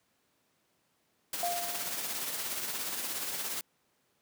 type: noise with tremolo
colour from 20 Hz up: white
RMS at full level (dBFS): -34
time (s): 1.33-3.61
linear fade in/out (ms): 2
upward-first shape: triangle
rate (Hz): 17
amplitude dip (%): 45
type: tone with exponential decay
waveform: sine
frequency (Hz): 698.5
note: F5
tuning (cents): 0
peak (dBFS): -28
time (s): 1.43-2.22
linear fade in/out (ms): 1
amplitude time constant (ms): 170
effects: pink hiss -73 dBFS RMS until 4.21 s + high-pass 150 Hz 12 dB/octave